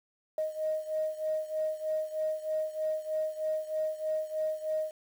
sine beating tone pair, 622.3 / 625.5 Hz, D#5 / D#5, 0 / +9 cents, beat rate 3.2 Hz, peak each -31 / -34 dBFS, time 0.38-4.91 s, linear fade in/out 2 ms, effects tanh soft clip ceiling -22 dBFS + 9-bit

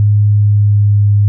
sine tone with pitch glide, 103.83 to 102.52 Hz, G#2 to G#2, 0 to -22 cents, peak -6 dBFS, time 0-1.28 s, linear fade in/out 0 ms, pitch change -22 cents, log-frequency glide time 0.26-1.05 s, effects none

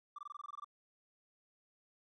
triangle tone bursts, 1174.7 Hz, D6, in tune, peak -40 dBFS, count 11, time 0.16-0.645 s, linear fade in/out 5 ms, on 25 ms, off 21 ms, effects tanh soft clip ceiling -40 dBFS + resampled to 22050 Hz

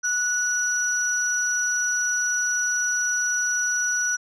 sine tone pair together, 1469 / 5862 Hz, F#6 / F#8, -13 / -17 cents, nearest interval 2 octaves, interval 2396 cents, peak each -23 dBFS, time 0.03-4.17 s, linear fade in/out 20 ms, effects tanh soft clip ceiling -14 dBFS

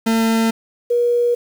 40% pulse / sine tone pair in turn, 225.5 / 480 Hz, A3 / B4, +43 / -49 cents, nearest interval octave + minor second, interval 1308 cents, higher second, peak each -13 dBFS, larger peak neither, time 0.06-0.51 / 0.9-1.35 s, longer neither, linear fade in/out 10 ms, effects 7-bit

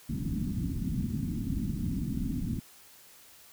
white low-pass noise, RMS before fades -32 dBFS, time 0.09-2.6 s, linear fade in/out 10 ms, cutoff 270 Hz, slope 48 dB/octave, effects white hiss -55 dBFS RMS until 3.52 s

